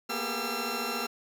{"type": "tone cluster", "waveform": "15% pulse", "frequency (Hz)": [230, 243.7, 397.7, 417.4, 1357], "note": ["A#3", "B3", "G4", "G#4", "E6"], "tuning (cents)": [-23, -23, 25, 9, 50], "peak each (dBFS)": [-32, -32, -32, -34, -27], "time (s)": [0.09, 1.07], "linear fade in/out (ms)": 10, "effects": []}